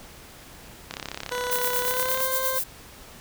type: click train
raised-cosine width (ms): 0.2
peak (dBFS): -14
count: 45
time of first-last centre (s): 0.91-2.204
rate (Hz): 34
type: tone with pitch glide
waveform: 20% pulse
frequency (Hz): 493.9 to 522.4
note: B4 to C5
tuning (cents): 0 to -3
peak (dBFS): -22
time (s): 1.31-2.59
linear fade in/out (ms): 10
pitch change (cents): +97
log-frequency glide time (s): 1.82-2.19
type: noise with tremolo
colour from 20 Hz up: violet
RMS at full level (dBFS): -25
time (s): 1.51-2.64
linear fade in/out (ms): 5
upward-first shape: sine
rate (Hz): 8.6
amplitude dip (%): 65
effects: pink hiss -46 dBFS RMS until 3.2 s